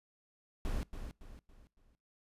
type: noise with echo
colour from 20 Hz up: brown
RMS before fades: -35 dBFS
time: 0.65-0.83 s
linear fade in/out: 0 ms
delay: 280 ms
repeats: 4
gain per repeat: -8 dB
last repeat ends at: 1.95 s
effects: noise-tail reverb RT60 0.4 s tail -25 dB re dry + resampled to 32000 Hz